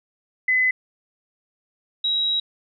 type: tone pair in turn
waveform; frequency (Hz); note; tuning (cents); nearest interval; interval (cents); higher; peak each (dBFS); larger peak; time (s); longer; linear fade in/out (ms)
sine; 2020 / 3848; B6 / B7; +39 / -46; major seventh; 1115; second; -16 / -19; first; 0.48-0.71 / 2.04-2.4; second; 5
effects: none